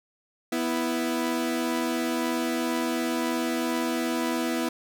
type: tone pair together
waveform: sawtooth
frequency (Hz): 246.7 / 329.6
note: B3 / E4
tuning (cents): -2 / 0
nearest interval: perfect fourth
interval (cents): 502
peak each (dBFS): -24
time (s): 0.52-4.69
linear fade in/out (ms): 5
effects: none